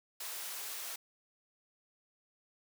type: high-pass noise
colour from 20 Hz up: white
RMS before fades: -42 dBFS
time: 0.2-0.96 s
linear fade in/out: 5 ms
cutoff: 520 Hz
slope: 12 dB/octave
effects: none